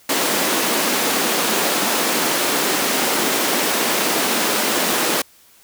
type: high-pass noise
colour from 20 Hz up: pink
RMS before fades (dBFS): -19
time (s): 0.09-5.22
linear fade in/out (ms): 5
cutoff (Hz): 230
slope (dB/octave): 24
effects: white hiss -51 dBFS RMS until 5.63 s